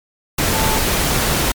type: tone in noise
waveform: sine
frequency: 880 Hz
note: A5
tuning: in tune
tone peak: -22 dBFS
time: 0.53-0.78 s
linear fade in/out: 5 ms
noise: pink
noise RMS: -17 dBFS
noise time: 0.38-1.52 s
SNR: -8 dB
effects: MP3 96 kbps